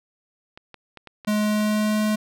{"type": "clicks", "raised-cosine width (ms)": 0.3, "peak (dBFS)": -25, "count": 7, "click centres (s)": [0.575, 0.743, 0.973, 1.073, 1.248, 1.438, 1.605]}
{"type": "tone with pitch glide", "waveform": "square", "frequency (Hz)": [210.8, 213.5], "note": ["G#3", "G#3"], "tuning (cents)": [26, 48], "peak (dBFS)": -20, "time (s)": [1.27, 2.16], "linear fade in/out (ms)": 10, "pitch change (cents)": 22, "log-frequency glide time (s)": [1.38, 2.02]}
{"effects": []}